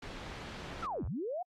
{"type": "noise", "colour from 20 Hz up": "pink", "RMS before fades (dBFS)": -44, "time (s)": [0.02, 0.86], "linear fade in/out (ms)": 5}
{"type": "click train", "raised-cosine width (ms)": 1, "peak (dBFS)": -40, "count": 44, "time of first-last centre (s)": [0.61, 1.073], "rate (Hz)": 92.8}
{"type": "linear two-way sweep", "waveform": "sine", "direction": "down then up", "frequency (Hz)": [1422, 49, 752], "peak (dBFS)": -34, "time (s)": [0.82, 1.43], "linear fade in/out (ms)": 10, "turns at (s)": 1.05}
{"effects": ["low-pass 4000 Hz 12 dB/octave", "AAC 48 kbps"]}